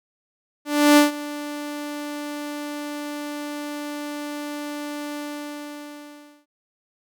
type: tone with ADSR envelope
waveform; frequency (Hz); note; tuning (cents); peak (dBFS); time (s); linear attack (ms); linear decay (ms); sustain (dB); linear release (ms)
sawtooth; 293.7; D4; 0; -6; 0.65-6.46; 320; 140; -19; 1300
effects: none